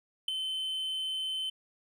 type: tone with ADSR envelope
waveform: triangle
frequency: 3067 Hz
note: G7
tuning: 38 cents flat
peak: -21 dBFS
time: 0.28-1.5 s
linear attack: 5 ms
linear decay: 3 ms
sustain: -9 dB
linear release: 7 ms
effects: none